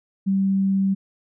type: tone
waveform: sine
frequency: 194 Hz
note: G3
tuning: 18 cents flat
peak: -17 dBFS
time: 0.26-0.95 s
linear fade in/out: 20 ms
effects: none